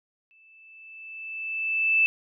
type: tone with exponential growth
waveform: sine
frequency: 2637 Hz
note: E7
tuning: in tune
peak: -16 dBFS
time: 0.31-2.06 s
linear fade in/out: 0 ms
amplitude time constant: 380 ms
effects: none